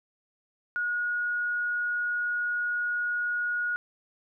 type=tone; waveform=sine; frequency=1447 Hz; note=F#6; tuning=39 cents flat; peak=-26 dBFS; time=0.76-3.76 s; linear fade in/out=0 ms; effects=none